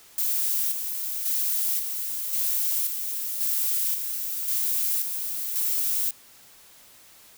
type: noise with tremolo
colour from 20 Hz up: violet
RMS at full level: -25 dBFS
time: 0.18-6.11 s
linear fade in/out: 2 ms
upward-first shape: square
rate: 0.93 Hz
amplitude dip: 45%
effects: white hiss -52 dBFS RMS until 7.37 s